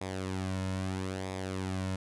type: tone with flanger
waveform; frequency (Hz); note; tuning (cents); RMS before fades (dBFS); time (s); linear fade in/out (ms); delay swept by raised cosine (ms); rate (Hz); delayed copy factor
sawtooth; 94.3; F#2; +33; -35; 0.01-1.96; 5; 0.68 to 2.58; 0.77; -0.6
effects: resampled to 24000 Hz